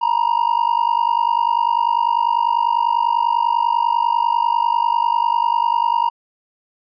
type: tone with amplitude modulation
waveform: triangle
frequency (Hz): 943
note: A#5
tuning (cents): +20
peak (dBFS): -8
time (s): 0.01-6.1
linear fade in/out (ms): 20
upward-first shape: sine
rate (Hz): 50.1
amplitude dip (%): 95
effects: tanh soft clip ceiling -5 dBFS + resampled to 11025 Hz